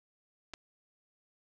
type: clicks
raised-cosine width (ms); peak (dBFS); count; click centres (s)
0.2; -26 / -26; 2; 0.536 / 0.539
effects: none